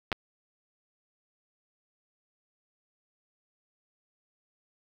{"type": "clicks", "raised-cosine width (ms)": 0.3, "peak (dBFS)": -13, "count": 2, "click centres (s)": [0.118, 0.127], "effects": ["7-bit"]}